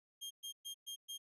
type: tone bursts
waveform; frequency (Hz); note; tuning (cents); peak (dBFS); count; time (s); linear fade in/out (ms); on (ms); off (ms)
sawtooth; 3213; G7; +42; -40; 5; 0.21-1.18; 20; 98; 120
effects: resampled to 32000 Hz